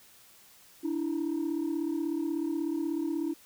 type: tone pair together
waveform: sine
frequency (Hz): 293.2 / 329.6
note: D4 / E4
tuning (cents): -3 / 0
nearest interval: major second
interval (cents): 203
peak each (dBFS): -30 / -29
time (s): 0.83-3.34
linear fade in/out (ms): 20
effects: tanh soft clip ceiling -25 dBFS + white hiss -57 dBFS RMS until 3.45 s